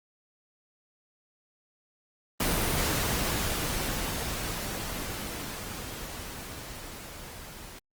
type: noise with level ramp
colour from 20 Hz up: pink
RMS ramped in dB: -26 to -45 dBFS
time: 2.4-7.79 s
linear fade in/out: 5 ms
effects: Opus 24 kbps